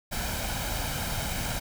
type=noise with comb filter; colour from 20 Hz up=pink; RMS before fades=-31 dBFS; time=0.11-1.6 s; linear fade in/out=20 ms; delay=1.3 ms; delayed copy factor=+0.55; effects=none